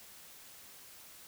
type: silence
effects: white hiss -54 dBFS RMS until 1.27 s